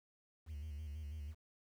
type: tone with vibrato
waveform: triangle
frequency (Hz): 75.2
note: D2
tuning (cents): +42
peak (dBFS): -40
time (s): 0.46-1.35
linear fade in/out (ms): 50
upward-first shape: square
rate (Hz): 6.1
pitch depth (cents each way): 70
effects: tanh soft clip ceiling -37 dBFS + 11-bit